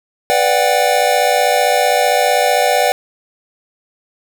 square chord, G major seventh, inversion first, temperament equal with one note detuned, 493.9 / 587.3 / 728.5 / 784 Hz, B4 / D5 / F#5 / G5, 0 / 0 / -27 / 0 cents, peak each -19 / -17 / -17 / -18 dBFS, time 0.3-2.92 s, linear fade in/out 0 ms, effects none

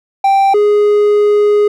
triangle tone pair in turn, 784 / 415.3 Hz, G5 / G#4, 0 / 0 cents, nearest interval major seventh, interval 1100 cents, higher first, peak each -5 dBFS, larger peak neither, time 0.24-0.54 / 0.54-1.68 s, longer second, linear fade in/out 5 ms, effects none

